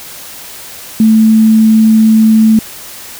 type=tone; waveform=sine; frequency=220 Hz; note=A3; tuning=in tune; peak=-3 dBFS; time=1-2.59 s; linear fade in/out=2 ms; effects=white hiss -29 dBFS RMS until 3.19 s